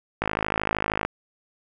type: click train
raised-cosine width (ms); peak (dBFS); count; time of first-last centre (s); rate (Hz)
0.5; -8; 45; 0.22-1.05; 53
effects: none